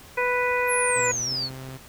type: harmonic tone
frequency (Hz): 493.9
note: B4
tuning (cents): 0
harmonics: 1 / 2 / 3 / 4 / 5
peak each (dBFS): -25 / -27 / -30 / -28 / -29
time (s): 0.17-1.12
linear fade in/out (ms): 10
type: exponential sweep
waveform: sine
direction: down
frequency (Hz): 11620 to 4208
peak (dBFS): -25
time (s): 0.67-1.5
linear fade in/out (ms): 50
type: tone with pitch glide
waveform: sawtooth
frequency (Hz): 119.1 to 131.39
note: A#2 to C3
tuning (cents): +38 to +8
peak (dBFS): -32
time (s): 0.95-1.78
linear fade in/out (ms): 20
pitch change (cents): +170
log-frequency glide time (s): 1.13-1.36
type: click train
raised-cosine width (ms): 2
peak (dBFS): -31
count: 4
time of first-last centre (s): 1.14-1.688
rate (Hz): 5.47
effects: pink hiss -47 dBFS RMS until 1.88 s